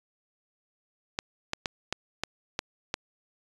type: clicks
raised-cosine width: 0.2 ms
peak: -11 dBFS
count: 7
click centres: 1.189 / 1.534 / 1.658 / 1.926 / 2.236 / 2.591 / 2.941 s
effects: resampled to 22050 Hz